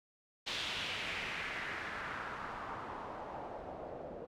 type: noise with low-pass filter sweep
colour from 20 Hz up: white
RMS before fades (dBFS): -42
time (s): 0.46-4.27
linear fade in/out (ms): 20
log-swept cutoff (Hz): 3600 to 510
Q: 2.2
effects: none

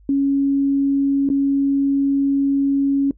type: tone with dropouts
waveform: sine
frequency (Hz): 277.2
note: C#4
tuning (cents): 0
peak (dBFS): -14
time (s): 0.09-3.11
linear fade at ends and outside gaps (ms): 2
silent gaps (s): 1.29-1.3
effects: noise-tail reverb RT60 0.1 s tail -20 dB re dry + added 50 Hz sine -46 dBFS peak until 3.17 s

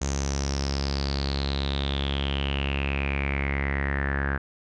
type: tone with low-pass filter sweep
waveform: sawtooth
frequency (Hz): 69.3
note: C#2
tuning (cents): 0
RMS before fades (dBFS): -27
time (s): 0.01-4.38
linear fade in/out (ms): 10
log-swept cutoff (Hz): 6600 to 1600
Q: 9
effects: none

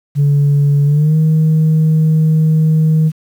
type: tone with pitch glide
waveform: sine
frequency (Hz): 143.4 to 157.28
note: D3 to D#3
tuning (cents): -41 to +19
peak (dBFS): -6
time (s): 0.15-3.12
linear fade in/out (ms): 50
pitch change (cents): +160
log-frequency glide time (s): 0.85-1.16
effects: tanh soft clip ceiling -6 dBFS + 7-bit

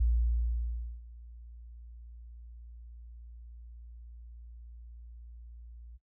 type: tone with ADSR envelope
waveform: sine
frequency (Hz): 58.27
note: A#1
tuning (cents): 0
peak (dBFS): -23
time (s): 0-5.98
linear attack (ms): 9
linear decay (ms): 1000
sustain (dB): -23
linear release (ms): 24
effects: noise-tail reverb RT60 0.1 s tail -17 dB re dry

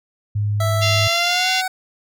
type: tone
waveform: sine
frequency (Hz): 103.83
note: G#2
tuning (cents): 0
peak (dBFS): -17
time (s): 0.35-1.08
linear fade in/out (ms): 10
type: tone with pitch glide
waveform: 25% pulse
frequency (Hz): 659.3 to 748.6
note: E5 to F#5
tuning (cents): 0 to +20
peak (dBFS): -17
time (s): 0.6-1.68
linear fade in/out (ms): 5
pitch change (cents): +220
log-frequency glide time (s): 1.04-1.5
type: harmonic tone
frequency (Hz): 692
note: F5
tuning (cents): -16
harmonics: 3 / 4 / 5 / 6 / 7 / 8 / 9 / 10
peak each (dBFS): -25 / -23 / -24 / -27 / -28 / -28 / -34 / -35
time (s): 0.81-1.62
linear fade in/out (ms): 20
effects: none

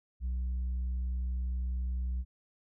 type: tone with tanh clipping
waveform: sine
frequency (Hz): 62.3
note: B1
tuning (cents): +16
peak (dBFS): -31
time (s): 0.2-2.25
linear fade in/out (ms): 50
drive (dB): 2
effects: none

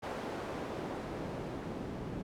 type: noise with band-pass filter sweep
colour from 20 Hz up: pink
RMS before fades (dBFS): -40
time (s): 0.02-2.23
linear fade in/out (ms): 20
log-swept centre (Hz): 580 to 210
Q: 0.75
effects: none

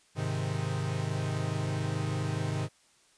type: chord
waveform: 45% pulse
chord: Ab major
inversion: none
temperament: equal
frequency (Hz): 103.83 / 130.81 / 155.56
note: Ab2 / C3 / Eb3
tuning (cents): 0 / 0 / 0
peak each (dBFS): -34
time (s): 0.15-2.69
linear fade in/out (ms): 50
effects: white hiss -64 dBFS RMS until 3.17 s + resampled to 22050 Hz

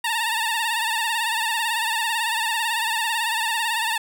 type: tone with vibrato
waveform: 15% pulse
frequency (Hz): 906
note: A#5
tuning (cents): -50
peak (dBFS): -15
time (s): 0.04-3.98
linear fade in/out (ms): 5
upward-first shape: sine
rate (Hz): 18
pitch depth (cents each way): 74
effects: none

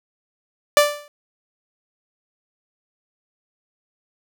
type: tone with exponential decay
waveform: sawtooth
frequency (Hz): 587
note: D5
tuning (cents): -1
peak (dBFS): -4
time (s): 0.77-1.08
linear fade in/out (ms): 1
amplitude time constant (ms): 67
effects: none

